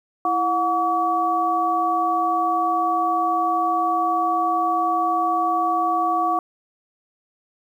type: tone cluster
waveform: sine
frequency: 331.1 / 726 / 1139 Hz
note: E4 / F#5 / C#6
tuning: +8 / -33 / +47 cents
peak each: -27 / -21 / -21 dBFS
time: 0.25-6.39 s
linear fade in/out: 2 ms
effects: 9-bit